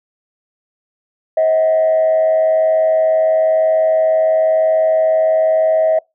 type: tone with frequency modulation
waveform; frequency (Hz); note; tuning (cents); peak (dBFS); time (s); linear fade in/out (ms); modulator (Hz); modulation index
sine; 638; D#5; +43; -9; 1.37-5.99; 5; 101; 0.39
effects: noise-tail reverb RT60 0.2 s tail -25 dB re dry + tanh soft clip ceiling -7 dBFS